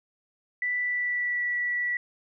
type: tone with pitch glide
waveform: sine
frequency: 1976 to 1951 Hz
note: B6 to B6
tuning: 0 to -22 cents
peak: -25 dBFS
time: 0.62-1.97 s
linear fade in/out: 2 ms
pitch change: -22 cents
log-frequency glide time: 0.79-1.45 s
effects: none